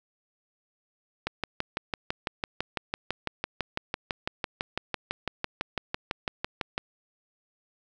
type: click train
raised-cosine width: 0.3 ms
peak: -12 dBFS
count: 34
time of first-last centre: 1.27-6.779 s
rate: 5.99 Hz
effects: none